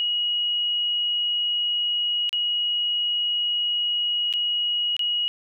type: tone with dropouts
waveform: sine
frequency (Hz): 2900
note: F#7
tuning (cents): -35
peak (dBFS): -21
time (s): 0-5.28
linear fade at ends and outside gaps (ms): 0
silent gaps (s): 2.293-2.329 / 4.327-4.337 / 4.966-4.993
effects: none